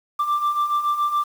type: beating tone pair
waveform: sine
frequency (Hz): 1174.7 / 1181.8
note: D6 / D6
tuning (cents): 0 / +10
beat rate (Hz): 7.1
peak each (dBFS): -23 / -18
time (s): 0.19-1.24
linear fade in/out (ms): 10
effects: tanh soft clip ceiling -16 dBFS + 7-bit